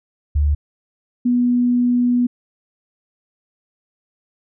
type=tone pair in turn; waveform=sine; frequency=73.3 / 244.5 Hz; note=D2 / B3; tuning=-3 / -17 cents; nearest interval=octave + major sixth; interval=2086 cents; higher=second; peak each=-13 dBFS; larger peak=neither; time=0.35-0.55 / 1.25-2.27 s; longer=second; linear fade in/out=10 ms; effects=none